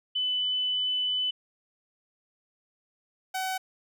sine / sawtooth tone pair in turn, 3001 / 754.6 Hz, F#7 / F#5, +24 / +34 cents, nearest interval 2 octaves, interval 2390 cents, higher first, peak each -25 dBFS, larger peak neither, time 0.15-1.31 / 3.34-3.58 s, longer first, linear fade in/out 10 ms, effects none

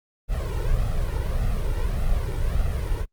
brown noise with flanger, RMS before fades -23 dBFS, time 0.28-3.06 s, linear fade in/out 50 ms, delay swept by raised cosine 1.5 to 2.16 ms, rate 1.7 Hz, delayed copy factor +1, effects noise-tail reverb RT60 0.1 s tail -26 dB re dry + Opus 32 kbps

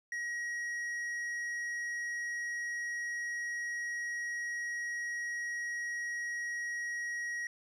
sine tone with tanh clipping, 1900 Hz, A#6, 33 cents sharp, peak -36 dBFS, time 0.12-7.47 s, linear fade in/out 2 ms, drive 7 dB, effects none

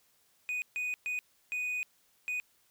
triangle tone bursts at uneven times, 2483 Hz, D#7, 4 cents flat, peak -30 dBFS, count 5, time 0.49-0.62 / 0.76-0.94 / 1.06-1.19 / 1.52-1.83 / 2.28-2.4 s, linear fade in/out 0 ms, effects white hiss -69 dBFS RMS until 2.7 s

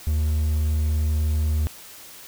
triangle tone, 76.7 Hz, D#2, 24 cents flat, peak -17 dBFS, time 0.07-1.67 s, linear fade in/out 0 ms, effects white hiss -43 dBFS RMS until 2.27 s

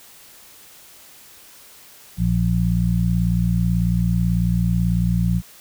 harmonic tone, 58.2 Hz, A#1, 2 cents flat, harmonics 1 / 2 / 3, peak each -22 / -21 / -19 dBFS, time 2.17-5.42 s, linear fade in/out 50 ms, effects white hiss -46 dBFS RMS until 5.6 s

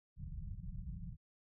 pink low-pass noise, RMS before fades -45 dBFS, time 0.16-1.17 s, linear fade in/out 50 ms, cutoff 190 Hz, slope 96 dB/octave, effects none

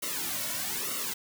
white noise with flanger, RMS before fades -33 dBFS, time 0.02-1.14 s, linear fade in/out 10 ms, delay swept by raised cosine 1.2 to 2.5 ms, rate 1.1 Hz, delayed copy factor -1, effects none

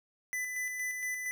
square tone with tremolo, 2000 Hz, B6, 21 cents sharp, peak -33 dBFS, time 0.33-1.31 s, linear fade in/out 0 ms, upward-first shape square, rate 4.3 Hz, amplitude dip 35%, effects none

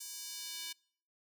square tone with high-pass filter sweep, 329.6 Hz, E4, in tune, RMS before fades -44 dBFS, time 0-0.73 s, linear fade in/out 10 ms, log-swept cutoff 6600 to 3300 Hz, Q 1.3, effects noise-tail reverb RT60 0.6 s tail -26 dB re dry

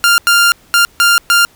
sawtooth tone bursts at uneven times, 1396.9 Hz, F6, in tune, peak -3 dBFS, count 5, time 0.04-0.18 / 0.27-0.52 / 0.74-0.85 / 1-1.18 / 1.3-1.45 s, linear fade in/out 0 ms, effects pink hiss -47 dBFS RMS until 1.55 s

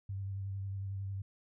sine tone with vibrato, 97.7 Hz, G2, 5 cents flat, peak -36 dBFS, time 0.09-1.22 s, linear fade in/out 5 ms, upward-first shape sine, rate 11 Hz, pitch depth 24 cents each way, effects none

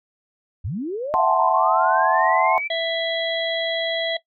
sine linear sweep, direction up, 68.3 to 2349 Hz, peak -24 dBFS, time 0.64-2.68 s, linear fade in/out 10 ms
sine chord, F# half-diminished seventh, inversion third, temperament equal, 659.3 / 740 / 880 / 1046.5 Hz, E5 / F#5 / A5 / C6, 0 / 0 / 0 / 0 cents, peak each -21 dBFS, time 1.14-2.58 s, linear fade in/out 0 ms
harmonic tone, 661 Hz, E5, 5 cents sharp, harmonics 1 / 3 / 5 / 6, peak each -23 / -28 / -26 / -34 dBFS, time 2.7-4.17 s, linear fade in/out 5 ms
effects noise-tail reverb RT60 0.1 s tail -18 dB re dry

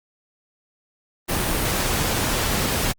pink noise with amplitude modulation, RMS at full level -21 dBFS, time 1.28-2.93 s, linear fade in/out 20 ms, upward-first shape sine, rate 201 Hz, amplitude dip 30%, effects Opus 32 kbps

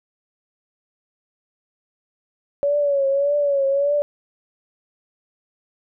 sine tone with vibrato, 564 Hz, C#5, 30 cents sharp, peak -16 dBFS, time 2.63-4.02 s, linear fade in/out 0 ms, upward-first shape triangle, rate 1.7 Hz, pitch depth 71 cents each way, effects none

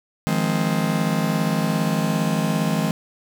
45% pulse chord, F minor seventh, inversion third, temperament just, 157.15 / 174.61 / 209.5 / 261.9 Hz, Eb3 / F3 / Ab3 / C4, +18 / 0 / +15 / +2 cents, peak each -24 / -25 / -24 / -28 dBFS, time 0.27-2.91 s, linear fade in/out 0 ms, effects none

